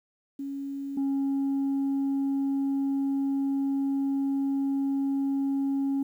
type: tone pair in turn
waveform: sine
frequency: 277.2 / 274.8 Hz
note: C#4 / C#4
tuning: 0 / -15 cents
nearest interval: unison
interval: 15 cents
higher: first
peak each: -31 / -22 dBFS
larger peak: second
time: 0.39-0.97 / 0.97-6.03 s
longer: second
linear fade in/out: 5 ms
effects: tanh soft clip ceiling -23 dBFS + 10-bit